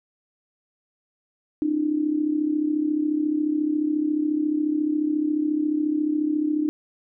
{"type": "tone with amplitude modulation", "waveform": "sine", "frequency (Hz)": 302.7, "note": "D#4", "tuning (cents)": -48, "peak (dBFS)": -17, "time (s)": [1.62, 6.69], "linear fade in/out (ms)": 0, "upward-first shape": "sine", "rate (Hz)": 34.2, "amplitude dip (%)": 70, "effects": []}